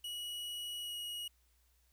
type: tone with pitch glide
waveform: 45% pulse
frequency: 2917 to 2897 Hz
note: F#7 to F#7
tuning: -25 to -37 cents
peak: -40 dBFS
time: 0.04-1.28 s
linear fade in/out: 5 ms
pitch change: -12 cents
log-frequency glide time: 0.81-0.95 s
effects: added 61 Hz sine -70 dBFS peak until 1.92 s + white hiss -75 dBFS RMS until 1.92 s